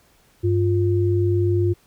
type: tone pair together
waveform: sine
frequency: 99.24 / 350.8 Hz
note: G2 / F4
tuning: +22 / +8 cents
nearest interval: octave + minor seventh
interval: 2186 cents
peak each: -18 / -20 dBFS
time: 0.43-1.74 s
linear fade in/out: 20 ms
effects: pink hiss -58 dBFS RMS until 1.86 s